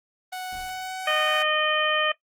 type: tone with pitch glide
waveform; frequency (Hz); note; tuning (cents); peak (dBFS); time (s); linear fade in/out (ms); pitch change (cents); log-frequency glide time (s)
sawtooth; 740 to 751.6; F#5 to F#5; 0 to +27; -27; 0.32-1.43; 10; +27; 0.48-1.03
type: noise with exponential decay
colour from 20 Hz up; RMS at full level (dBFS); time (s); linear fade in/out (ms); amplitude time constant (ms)
brown; -41; 0.52-1.12; 1; 130
type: harmonic tone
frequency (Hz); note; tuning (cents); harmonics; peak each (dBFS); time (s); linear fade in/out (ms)
614; D#5; -23; 1 / 2 / 3 / 4 / 5; -27 / -27 / -27 / -27 / -27; 1.07-2.12; 5
effects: noise-tail reverb RT60 0.1 s tail -17 dB re dry + Opus 24 kbps